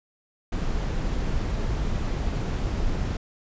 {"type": "noise", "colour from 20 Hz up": "brown", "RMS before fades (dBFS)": -26, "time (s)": [0.52, 3.17], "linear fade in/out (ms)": 5, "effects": ["resampled to 16000 Hz"]}